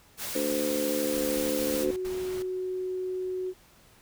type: noise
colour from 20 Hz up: white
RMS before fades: -35 dBFS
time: 0.17-1.87 s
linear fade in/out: 50 ms
type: harmonic tone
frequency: 73.42 Hz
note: D2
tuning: in tune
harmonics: 3 / 4 / 5 / 6 / 7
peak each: -37 / -31 / -36 / -37 / -29 dBFS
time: 0.35-1.91 s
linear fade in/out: 5 ms
type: noise bursts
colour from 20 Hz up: pink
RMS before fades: -43 dBFS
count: 3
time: 1.12-2.426 s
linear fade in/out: 5 ms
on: 380 ms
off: 83 ms
type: tone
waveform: sine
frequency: 370 Hz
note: F#4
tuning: in tune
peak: -29 dBFS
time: 1.8-3.54 s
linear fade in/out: 50 ms
effects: pink hiss -58 dBFS RMS until 4.01 s